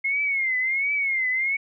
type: tone with vibrato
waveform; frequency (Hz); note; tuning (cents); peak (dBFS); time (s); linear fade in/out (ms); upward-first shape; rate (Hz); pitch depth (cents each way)
sine; 2150; C7; +47; -21; 0.04-1.57; 10; triangle; 1.4; 130
effects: none